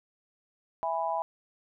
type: chord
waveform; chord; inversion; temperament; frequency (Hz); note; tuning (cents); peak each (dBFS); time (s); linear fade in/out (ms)
sine; E major; none; just; 659.3 / 824.1 / 988.9; E5 / G#5 / B5; 0 / -14 / +2; -32; 0.83-1.22; 0
effects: none